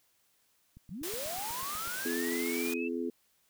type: click train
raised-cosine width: 5 ms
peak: -39 dBFS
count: 10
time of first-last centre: 0.77-1.876 s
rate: 8.14 Hz
type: linear sweep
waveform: sine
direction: up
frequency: 149.1 to 2685 Hz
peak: -38 dBFS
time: 0.9-2.89 s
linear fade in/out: 20 ms
type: high-pass noise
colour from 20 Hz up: white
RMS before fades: -39 dBFS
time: 1.03-2.74 s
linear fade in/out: 5 ms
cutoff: 130 Hz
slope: 48 dB/octave
type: harmonic tone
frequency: 84.9 Hz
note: F2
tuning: 48 cents flat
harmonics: 3 / 4 / 5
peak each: -35 / -36 / -37 dBFS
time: 2.05-3.1 s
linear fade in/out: 5 ms
effects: white hiss -71 dBFS RMS until 3.49 s